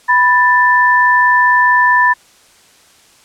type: tone pair together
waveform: sine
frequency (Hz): 987.8 / 1767.7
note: B5 / A6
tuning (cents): 0 / +8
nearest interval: minor seventh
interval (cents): 1008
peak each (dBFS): -10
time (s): 0.08-2.14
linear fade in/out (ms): 20
effects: white hiss -47 dBFS RMS until 3.24 s + low-pass 9000 Hz 12 dB/octave